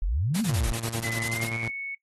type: exponential two-way sweep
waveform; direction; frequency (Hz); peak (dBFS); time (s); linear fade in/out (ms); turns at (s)
sine; up then down; 36.95 to 238.8 to 37.61; -23; 0.02-0.72; 0; 0.42
type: noise bursts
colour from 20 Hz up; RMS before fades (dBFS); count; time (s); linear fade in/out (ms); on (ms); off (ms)
white; -33; 12; 0.34-1.481; 10; 74; 23
type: tone with tremolo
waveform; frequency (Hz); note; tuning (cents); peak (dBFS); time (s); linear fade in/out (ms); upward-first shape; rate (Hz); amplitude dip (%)
sawtooth; 114.3; A#2; -34; -26; 0.49-1.68; 0; square; 8.8; 45
type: tone with pitch glide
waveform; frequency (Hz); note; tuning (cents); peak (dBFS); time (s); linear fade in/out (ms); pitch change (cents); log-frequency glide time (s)
sine; 2018 to 2213; B6 to C#7; +37 to -3; -31; 1.04-1.95; 5; +160; 1.24-1.57
effects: noise-tail reverb RT60 0.1 s tail -20 dB re dry + AAC 32 kbps